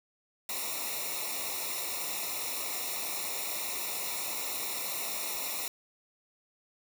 white noise with comb filter, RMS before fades -35 dBFS, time 0.49-5.68 s, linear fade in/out 2 ms, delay 0.63 ms, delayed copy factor -1, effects none

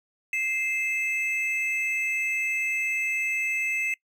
triangle tone pair together, 2092 / 2609 Hz, C7 / E7, -1 / -18 cents, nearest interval major third, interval 383 cents, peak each -27 / -25 dBFS, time 0.33-3.94 s, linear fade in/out 2 ms, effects noise-tail reverb RT60 0.1 s tail -22 dB re dry

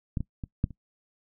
clicks, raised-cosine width 5 ms, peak -16 / -19 / -22 / -11 / -30 dBFS, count 5, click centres 0.172 / 0.206 / 0.438 / 0.641 / 0.707 s, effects noise-tail reverb RT60 0.1 s tail -21 dB re dry

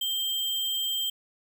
sine tone with sample-and-hold, 3161 Hz, G7, 14 cents sharp, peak -26 dBFS, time 0.01-1.1 s, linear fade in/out 5 ms, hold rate 11025 Hz, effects none

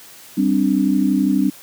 sine chord, G suspended fourth, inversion none, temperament equal, 196 / 261.6 / 293.7 Hz, G3 / C4 / D4, 0 / 0 / 0 cents, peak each -18 dBFS, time 0.37-1.5 s, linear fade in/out 10 ms, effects white hiss -42 dBFS RMS until 1.62 s + high-pass 100 Hz 12 dB/octave

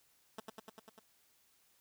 10% pulse tone with echo, 220 Hz, A3, in tune, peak -33 dBFS, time 0.38-0.4 s, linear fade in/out 5 ms, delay 99 ms, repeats 6, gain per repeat -2 dB, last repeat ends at 0.994 s, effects white hiss -71 dBFS RMS until 1.8 s

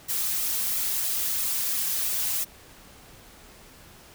blue noise with flanger, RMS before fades -27 dBFS, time 0.08-2.45 s, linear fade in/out 20 ms, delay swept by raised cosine 1.5 to 4.8 ms, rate 3 Hz, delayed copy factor +0.7, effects pink hiss -50 dBFS RMS until 4.14 s

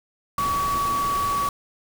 sine tone in noise, 1134 Hz, C#6, 39 cents sharp, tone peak -21 dBFS, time 0.38-1.49 s, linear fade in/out 2 ms, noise pink, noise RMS -32 dBFS, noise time 0.38-1.49 s, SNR +8 dB, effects none

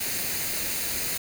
white noise with comb filter, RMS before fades -29 dBFS, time 0-1.18 s, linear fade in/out 10 ms, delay 0.45 ms, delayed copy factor +0.5, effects none

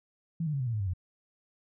sine tone with pitch steps, 164.81 / 151.13 / 138.59 / 127.09 / 116.54 / 106.87 / 98 / 89.86 Hz, E3 / D3 / C#3 / C3 / A#2 / A2 / G2 / F2, 0 / +50 / 0 / -50 / 0 / -50 / 0 / +50 cents, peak -28 dBFS, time 0.4-0.936 s, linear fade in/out 5 ms, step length 67 ms, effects none

